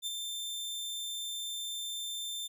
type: tone with ADSR envelope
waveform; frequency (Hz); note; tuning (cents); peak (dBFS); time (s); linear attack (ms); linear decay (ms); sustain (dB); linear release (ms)
sawtooth; 3572; A7; +25; -29; 0.02-2.48; 44; 27; -4; 19
effects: none